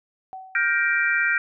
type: tone with exponential decay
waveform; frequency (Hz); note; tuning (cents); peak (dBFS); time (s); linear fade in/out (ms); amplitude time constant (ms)
sine; 756; F#5; +37; -31; 0.33-0.89; 0; 120
type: chord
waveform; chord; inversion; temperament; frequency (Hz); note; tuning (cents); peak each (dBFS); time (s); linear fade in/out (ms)
sine; G minor seventh; third; just; 1411.2 / 1568 / 1881.6 / 2352; F6 / G6 / Bb6 / D7; +18 / 0 / +16 / +2; -24 / -23 / -25 / -25; 0.55-1.38; 2
effects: none